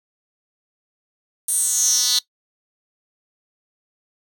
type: tone with high-pass filter sweep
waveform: 10% pulse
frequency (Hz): 246.9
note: B3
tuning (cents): 0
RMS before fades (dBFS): -19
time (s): 1.48-2.19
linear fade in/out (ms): 5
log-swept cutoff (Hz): 9700 to 4200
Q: 5.6
effects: noise-tail reverb RT60 0.1 s tail -19 dB re dry